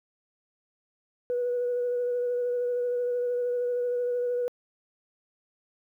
sine tone with vibrato, 488.9 Hz, B4, 18 cents flat, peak -24 dBFS, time 1.3-4.48 s, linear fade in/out 0 ms, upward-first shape sine, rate 13 Hz, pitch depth 16 cents each way, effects tanh soft clip ceiling -21 dBFS + 11-bit

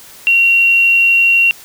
sine tone, 2746 Hz, F7, 30 cents flat, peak -7 dBFS, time 0.27-1.51 s, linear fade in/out 0 ms, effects white hiss -38 dBFS RMS until 1.64 s

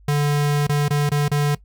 square tone with dropouts, 145.9 Hz, D3, 11 cents flat, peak -17 dBFS, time 0.08-1.55 s, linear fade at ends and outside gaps 5 ms, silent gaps 0.669-0.693 / 0.883-0.905 / 1.093-1.116 / 1.282-1.314 s, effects noise-tail reverb RT60 0.1 s tail -19 dB re dry + added 50 Hz sine -46 dBFS peak until 1.64 s

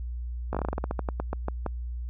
slowing click train, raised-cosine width 1 ms, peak -15 dBFS, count 17, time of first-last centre 0.53-1.663 s, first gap 17 ms, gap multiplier 1.17, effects added 60 Hz sine -31 dBFS peak until 2.09 s

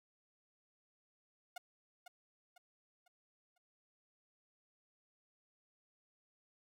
sawtooth tone with echo, 717 Hz, F5, 45 cents sharp, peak -40 dBFS, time 1.56-1.58 s, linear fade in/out 5 ms, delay 500 ms, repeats 4, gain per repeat -8 dB, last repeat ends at 3.58 s, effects none

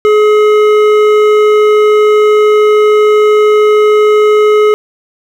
sine tone with hard clipping, 423.5 Hz, G#4, 34 cents sharp, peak -6 dBFS, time 0.05-4.74 s, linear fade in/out 0 ms, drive 11 dB, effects none

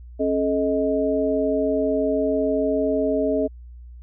sine tone cluster, 272.2 / 432.8 / 626 Hz, C#4 / A4 / D#5, -31 / -29 / +10 cents, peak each -23 dBFS, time 0.19-3.48 s, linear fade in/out 20 ms, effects added 60 Hz sine -38 dBFS peak until 4.02 s

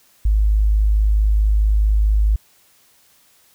sine tone, 52.3 Hz, G#1, 13 cents sharp, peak -12 dBFS, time 0.25-2.36 s, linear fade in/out 5 ms, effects white hiss -55 dBFS RMS until 3.54 s

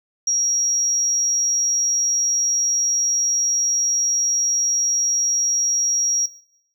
triangle tone, 5660 Hz, F8, 22 cents sharp, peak -13 dBFS, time 0.27-6.26 s, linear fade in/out 5 ms, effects noise-tail reverb RT60 0.7 s tail -22 dB re dry + tanh soft clip ceiling -15 dBFS

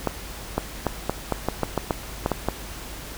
clicks, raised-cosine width 1 ms, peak -7 dBFS, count 12, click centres 0.073 / 0.58 / 0.867 / 1.096 / 1.323 / 1.486 / 1.633 / 1.777 / 1.908 / 2.261 / 2.317 / 2.486 s, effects added 50 Hz sine -39 dBFS peak until 3.17 s + pink hiss -38 dBFS RMS until 3.17 s

